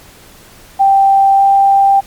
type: tone with pitch glide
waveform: sine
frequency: 784 to 788.5 Hz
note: G5 to G5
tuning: 0 to +10 cents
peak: -5 dBFS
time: 0.79-2.01 s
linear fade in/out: 20 ms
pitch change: +10 cents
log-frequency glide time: 1.34-1.44 s
effects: pink hiss -40 dBFS RMS until 2.06 s + MP3 96 kbps